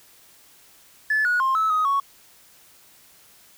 triangle tone with pitch steps, 1732 / 1457 / 1060 / 1301 / 1255 / 1111 Hz, A6 / F#6 / C6 / E6 / D#6 / C#6, -28 / -27 / +22 / -23 / +15 / +4 cents, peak -15 dBFS, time 1.1-2 s, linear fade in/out 5 ms, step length 150 ms, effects tanh soft clip ceiling -15 dBFS + white hiss -53 dBFS RMS until 3.57 s

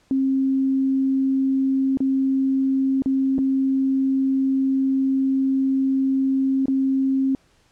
sine tone with dropouts, 267.5 Hz, C4, 38 cents sharp, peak -17 dBFS, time 0.11-7.35 s, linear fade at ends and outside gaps 1 ms, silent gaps 1.972-2.004 / 3.021-3.059 / 3.382-3.388 / 6.657-6.682 s, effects pink hiss -60 dBFS RMS until 7.71 s + low-pass 8000 Hz 12 dB/octave

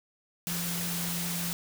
sine tone in noise, 172.5 Hz, F3, 21 cents flat, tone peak -34 dBFS, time 0.47-1.53 s, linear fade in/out 0 ms, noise white, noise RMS -34 dBFS, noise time 0.47-1.53 s, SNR -3 dB, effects none

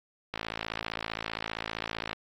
click train, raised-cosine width 0.3 ms, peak -16 dBFS, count 100, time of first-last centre 0.34-2.13 s, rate 55.3 Hz, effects AAC 48 kbps

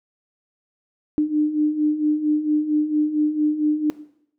sine beating tone pair, 299 / 303.4 Hz, D4 / D#4, +31 / -44 cents, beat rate 4.4 Hz, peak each -22 / -19 dBFS, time 1.18-3.9 s, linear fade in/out 0 ms, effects noise-tail reverb RT60 0.7 s tail -17 dB re dry

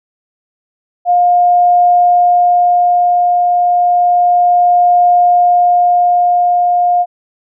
sine tone with tremolo, 709 Hz, F5, 26 cents sharp, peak -5 dBFS, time 1.05-7.06 s, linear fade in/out 50 ms, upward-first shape triangle, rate 0.31 Hz, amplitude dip 30%, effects none

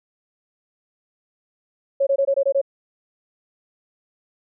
sine tone bursts, 551 Hz, C#5, 11 cents flat, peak -15 dBFS, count 7, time 2-2.615 s, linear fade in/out 10 ms, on 69 ms, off 22 ms, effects none

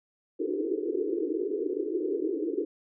pink band-pass noise, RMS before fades -30 dBFS, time 0.39-2.65 s, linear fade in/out 10 ms, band 300 to 460 Hz, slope 96 dB/octave, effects none

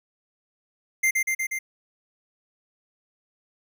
square tone with echo, 2093 Hz, C7, in tune, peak -19 dBFS, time 1.03-1.11 s, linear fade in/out 10 ms, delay 120 ms, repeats 4, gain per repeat -2 dB, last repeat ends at 1.59 s, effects none

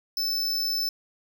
square tone, 5274 Hz, E8, in tune, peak -25 dBFS, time 0.17-0.89 s, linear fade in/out 2 ms, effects none

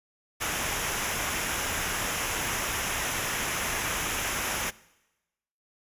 pink noise with comb filter, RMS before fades -30 dBFS, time 0.4-4.71 s, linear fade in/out 20 ms, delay 0.23 ms, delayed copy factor -0.6, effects noise-tail reverb RT60 1.0 s tail -21 dB re dry + resampled to 32000 Hz

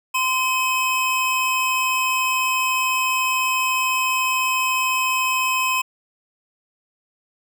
square tone pair together, 1031 / 2549 Hz, C6 / D#7, -26 / +41 cents, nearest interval octave + major third, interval 1567 cents, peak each -22 dBFS, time 0.14-5.82 s, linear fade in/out 10 ms, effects none

